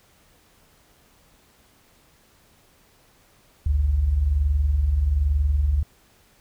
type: tone pair together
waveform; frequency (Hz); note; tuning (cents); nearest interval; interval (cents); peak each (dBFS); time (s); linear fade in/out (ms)
sine; 51.55 / 72.7; G#1 / D2; -12 / -17; tritone; 595; -26 / -18; 3.66-5.83; 5
effects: pink hiss -58 dBFS RMS until 6.4 s